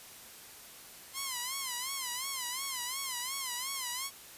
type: tone with vibrato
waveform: 5% pulse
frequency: 1034 Hz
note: C6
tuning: 21 cents flat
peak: -23 dBFS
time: 1.13-4.11 s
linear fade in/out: 50 ms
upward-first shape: sine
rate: 2.8 Hz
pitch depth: 120 cents each way
effects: white hiss -51 dBFS RMS until 4.37 s + resampled to 32000 Hz